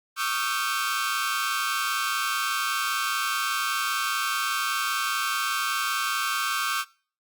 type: tone cluster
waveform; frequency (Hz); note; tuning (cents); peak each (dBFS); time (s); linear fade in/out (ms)
sawtooth; 1116 / 1227 / 1352 / 1552; C#6 / D#6 / E6 / G6; +11 / -25 / +43 / -18; -27; 0.16-6.85; 50
effects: noise-tail reverb RT60 0.4 s tail -21 dB re dry + Opus 48 kbps